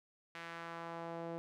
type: tone with band-pass filter sweep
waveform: sawtooth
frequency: 167.6 Hz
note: E3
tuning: 29 cents sharp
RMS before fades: -45 dBFS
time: 0.35-1.38 s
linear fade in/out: 0 ms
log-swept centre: 2000 to 510 Hz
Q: 1.3
effects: none